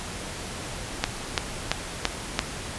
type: click train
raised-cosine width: 0.2 ms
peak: -3 dBFS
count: 5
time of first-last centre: 1.04-2.391 s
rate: 2.96 Hz
effects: pink hiss -35 dBFS RMS until 2.78 s + resampled to 24000 Hz